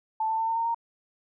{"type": "tone with pitch steps", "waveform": "sine", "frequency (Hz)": [880, 889.2, 898.5, 907.9, 917.4, 927], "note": ["A5", "A5", "A5", "A#5", "A#5", "A#5"], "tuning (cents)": [0, 18, 36, -46, -28, -10], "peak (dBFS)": -24, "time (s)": [0.2, 0.746], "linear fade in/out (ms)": 5, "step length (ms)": 91, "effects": []}